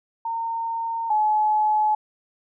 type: tone pair in turn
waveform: sine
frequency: 915 / 853.6 Hz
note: A#5 / G#5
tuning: -32 / +47 cents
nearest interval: minor second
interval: 121 cents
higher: first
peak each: -24 / -17 dBFS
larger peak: second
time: 0.25-1.1 / 1.1-1.95 s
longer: neither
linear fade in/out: 5 ms
effects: none